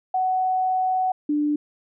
sine tone pair in turn, 746 / 296.1 Hz, F#5 / D4, +14 / +14 cents, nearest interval octave + major third, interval 1600 cents, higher first, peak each -19 dBFS, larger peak neither, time 0.14-1.12 / 1.29-1.56 s, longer first, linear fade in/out 5 ms, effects none

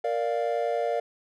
triangle chord, Bb major, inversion none, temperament equal, 466.2 / 587.3 / 698.5 Hz, Bb4 / D5 / F5, 0 / 0 / 0 cents, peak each -27 dBFS, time 0.04-1 s, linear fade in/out 5 ms, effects none

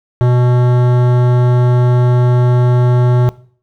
sine tone with hard clipping, 123.4 Hz, B2, 1 cent flat, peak -10 dBFS, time 0.21-3.29 s, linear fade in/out 0 ms, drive 16 dB, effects noise-tail reverb RT60 0.5 s tail -20 dB re dry

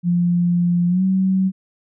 sine tone with pitch glide, 174.61 to 189.32 Hz, F3 to F#3, 0 to +40 cents, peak -14 dBFS, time 0.03-1.52 s, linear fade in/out 50 ms, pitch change +140 cents, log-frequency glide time 0.88-1.03 s, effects none

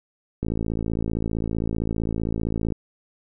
click train, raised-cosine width 3 ms, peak -13 dBFS, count 128, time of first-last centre 0.43-2.722 s, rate 55.4 Hz, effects none

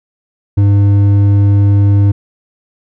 sine tone with hard clipping, 100.6 Hz, G2, 45 cents sharp, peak -7 dBFS, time 0.57-2.12 s, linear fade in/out 10 ms, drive 6 dB, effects none

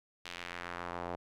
sawtooth tone with band-pass filter sweep, 87.31 Hz, F2, in tune, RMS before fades -42 dBFS, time 0.25-1.16 s, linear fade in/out 5 ms, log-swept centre 3200 to 700 Hz, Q 1.3, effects none

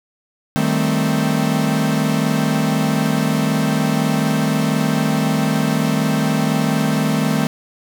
45% pulse chord, A half-diminished seventh, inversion second, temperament equal, 155.56 / 196 / 220 / 261.6 Hz, Eb3 / G3 / A3 / C4, 0 / 0 / 0 / 0 cents, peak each -20 / -23 / -20 / -22 dBFS, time 0.56-7.47 s, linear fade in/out 0 ms, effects none

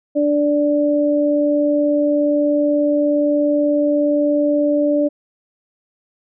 sine tone pair together, 293.7 / 585.2 Hz, D4 / D5, 0 / -6 cents, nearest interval octave, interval 1194 cents, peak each -16 dBFS, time 0.15-5.09 s, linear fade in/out 20 ms, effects none

